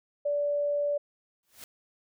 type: tone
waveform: sine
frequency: 580 Hz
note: D5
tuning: 22 cents flat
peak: -25 dBFS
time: 0.25-0.98 s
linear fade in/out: 10 ms
type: noise with exponential growth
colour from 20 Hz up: white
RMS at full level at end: -42 dBFS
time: 1.43-1.64 s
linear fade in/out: 1 ms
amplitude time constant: 45 ms
effects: none